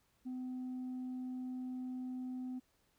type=tone; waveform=sine; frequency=254.2 Hz; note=C4; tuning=50 cents flat; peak=-37 dBFS; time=0.25-2.6 s; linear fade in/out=20 ms; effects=tanh soft clip ceiling -38 dBFS + pink hiss -75 dBFS RMS until 2.98 s